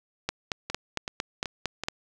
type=two click trains; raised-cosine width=0.2 ms; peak=-10 / -15 dBFS; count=8 / 4; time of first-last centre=0.29-1.885 / 0.7-1.836 s; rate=4.39 / 2.64 Hz; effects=none